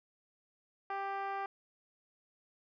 10% pulse tone with band-pass filter, 393.7 Hz, G4, 8 cents sharp, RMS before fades -38 dBFS, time 0.9-1.46 s, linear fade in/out 2 ms, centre 810 Hz, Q 1.5, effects resampled to 11025 Hz

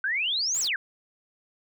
sine exponential two-way sweep, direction up then down, 1494 to 7902 to 1494 Hz, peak -24 dBFS, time 0.04-0.76 s, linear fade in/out 2 ms, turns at 0.6 s
white noise, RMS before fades -42 dBFS, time 0.54-0.68 s, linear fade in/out 5 ms
effects none

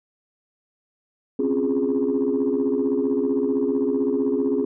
sine chord, Db major seventh, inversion third, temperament equal, 261.6 / 277.2 / 349.2 / 415.3 Hz, C4 / Db4 / F4 / Ab4, 0 / 0 / 0 / 0 cents, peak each -23 / -24 / -27 / -22 dBFS, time 1.39-4.65 s, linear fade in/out 5 ms, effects tanh soft clip ceiling -13 dBFS

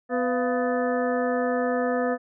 harmonic tone with a mistuned harmonic, 250 Hz, B3, 21 cents sharp, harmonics 1 / 2 / 3 / 4 / 5 / 6 / 7, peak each -27 / -25 / -29 / -40 / -34 / -41 / -34 dBFS, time 0.09-2.18 s, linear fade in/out 50 ms, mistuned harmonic 3, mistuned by -130 cents, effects none

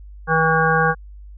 harmonic tone, 161.1 Hz, E3, 39 cents flat, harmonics 1 / 3 / 5 / 7 / 9 / 10, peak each -21 / -21 / -21 / -21 / -21 / -21 dBFS, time 0.27-0.95 s, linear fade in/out 50 ms, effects added 50 Hz sine -36 dBFS peak until 1.37 s

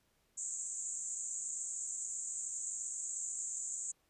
white band-pass noise, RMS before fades -41 dBFS, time 0.37-3.92 s, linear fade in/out 10 ms, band 6800 to 7900 Hz, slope 96 dB/octave, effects pink hiss -75 dBFS RMS until 4.09 s + resampled to 32000 Hz

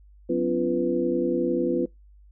sine tone cluster, 184.6 / 254.4 / 285.5 / 343.4 / 496.3 Hz, F#3 / C4 / D4 / F4 / B4, -4 / -48 / -49 / -29 / +8 cents, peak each -33 / -27 / -33 / -25 / -27 dBFS, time 0.29-1.86 s, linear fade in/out 10 ms, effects noise-tail reverb RT60 0.2 s tail -25 dB re dry + added 50 Hz sine -49 dBFS peak until 2.31 s

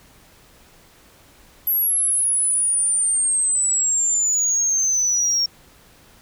sine exponential sweep, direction down, 11740 to 5520 Hz, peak -15 dBFS, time 1.67-5.46 s, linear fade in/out 5 ms, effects tanh soft clip ceiling -14 dBFS + pink hiss -51 dBFS RMS until 6.21 s

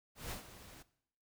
pink noise with ADSR envelope, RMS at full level -42 dBFS, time 0.15-0.83 s, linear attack 160 ms, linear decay 110 ms, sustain -13 dB, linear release 14 ms, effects noise-tail reverb RT60 0.7 s tail -18 dB re dry

